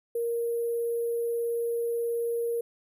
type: tone with sample-and-hold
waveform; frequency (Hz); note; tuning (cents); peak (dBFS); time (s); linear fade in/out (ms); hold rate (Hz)
sine; 468.5; A#4; +9; -26; 0.15-2.61; 5; 11025
effects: none